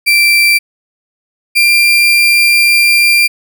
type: tone pair in turn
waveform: 35% pulse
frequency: 2349 / 2379 Hz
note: D7 / D7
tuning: 0 / +22 cents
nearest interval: unison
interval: 22 cents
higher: second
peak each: -4 dBFS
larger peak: neither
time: 0.06-0.59 / 1.55-3.28 s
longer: second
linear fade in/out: 20 ms
effects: none